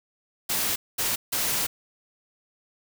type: noise bursts at uneven times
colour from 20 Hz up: white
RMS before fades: -26 dBFS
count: 3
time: 0.49-0.76 / 0.98-1.16 / 1.32-1.67 s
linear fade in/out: 10 ms
effects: none